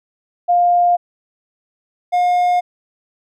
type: tone pair in turn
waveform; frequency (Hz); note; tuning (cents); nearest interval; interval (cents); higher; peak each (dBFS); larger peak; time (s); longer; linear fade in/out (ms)
sine / triangle; 704 / 714.2; F5 / F5; +14 / +39; unison; 25; second; -10; neither; 0.48-0.97 / 2.12-2.61; neither; 20
effects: none